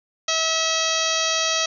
harmonic tone with a mistuned harmonic, 646 Hz, E5, 35 cents flat, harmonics 1 / 2 / 3 / 4 / 5 / 6 / 7 / 8 / 9 / 10, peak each -28 / -28 / -30 / -29 / -27 / -28 / -29 / -33 / -27 / -32 dBFS, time 0.28-1.66 s, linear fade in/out 5 ms, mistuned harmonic 10, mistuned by +16 cents, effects none

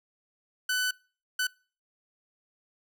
sawtooth tone bursts at uneven times, 1500 Hz, F#6, 23 cents sharp, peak -22 dBFS, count 2, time 0.69-0.91 / 1.39-1.47 s, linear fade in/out 5 ms, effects noise-tail reverb RT60 0.4 s tail -26 dB re dry

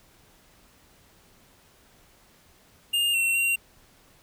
square tone with pitch steps, 2818 / 2718 / 2754 Hz, F7 / F7 / F7, +15 / -48 / -25 cents, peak -22 dBFS, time 2.93-3.56 s, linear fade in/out 10 ms, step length 210 ms, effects pink hiss -58 dBFS RMS until 4.22 s

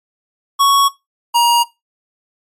square tone pair in turn, 1112 / 946.7 Hz, C#6 / A#5, +5 / +26 cents, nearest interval minor third, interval 279 cents, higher first, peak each -9 dBFS, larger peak neither, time 0.59-0.89 / 1.34-1.64 s, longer neither, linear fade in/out 20 ms, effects noise-tail reverb RT60 0.2 s tail -18 dB re dry + MP3 64 kbps

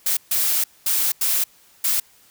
blue noise bursts at uneven times, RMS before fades -20 dBFS, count 5, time 0.06-0.17 / 0.31-0.64 / 0.86-1.12 / 1.21-1.44 / 1.84-2 s, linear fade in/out 5 ms, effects white hiss -54 dBFS RMS until 2.3 s

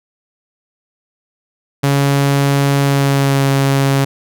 sawtooth tone with pitch glide, 140 to 137.36 Hz, C#3 to C#3, +18 to -15 cents, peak -7 dBFS, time 1.83-4.05 s, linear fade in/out 10 ms, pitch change -33 cents, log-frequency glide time 2.82-3.44 s, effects none

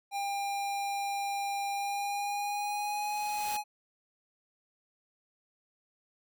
square tone with pitch glide, 800 to 835.4 Hz, G5 to G#5, +35 to +10 cents, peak -32 dBFS, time 0.11-3.64 s, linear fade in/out 50 ms, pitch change +75 cents, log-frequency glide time 1.72-3.15 s
white noise with exponential growth, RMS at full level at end -39 dBFS, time 2.28-3.57 s, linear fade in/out 5 ms, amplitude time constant 280 ms
effects none

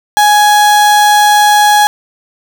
35% pulse tone, 834 Hz, G#5, 7 cents sharp, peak -3 dBFS, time 0.17-1.87 s, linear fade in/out 0 ms, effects none

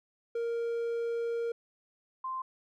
triangle / sine tone pair in turn, 466.2 / 1043.6 Hz, A#4 / C6, 0 / -5 cents, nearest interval octave + major second, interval 1395 cents, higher second, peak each -28 / -33 dBFS, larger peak first, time 0.35-1.52 / 2.24-2.42 s, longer first, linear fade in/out 5 ms, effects none

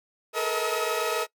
sawtooth tone cluster, 431.1 / 458.7 / 478.8 / 635 / 1281 Hz, A4 / A#4 / A#4 / D#5 / E6, -35 / -28 / +46 / +35 / -50 cents, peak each -28 dBFS, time 0.33-1.27 s, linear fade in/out 50 ms, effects noise-tail reverb RT60 0.1 s tail -21 dB re dry

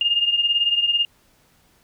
sine beating tone pair, 2824 / 2842 Hz, F7 / F7, +19 / +30 cents, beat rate 18 Hz, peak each -18 / -23 dBFS, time 0.01-1.05 s, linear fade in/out 2 ms, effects pink hiss -59 dBFS RMS until 1.83 s

